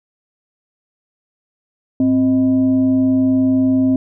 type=tone with frequency modulation; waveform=sine; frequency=261.6 Hz; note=C4; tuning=in tune; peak=-11 dBFS; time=2-3.96 s; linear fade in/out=2 ms; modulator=366 Hz; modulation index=0.34; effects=none